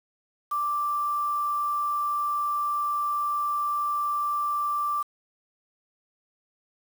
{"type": "tone with quantisation", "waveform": "sine", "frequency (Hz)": 1174.7, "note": "D6", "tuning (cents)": 0, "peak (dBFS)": -24, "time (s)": [0.51, 5.03], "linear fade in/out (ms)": 10, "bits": 7, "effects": []}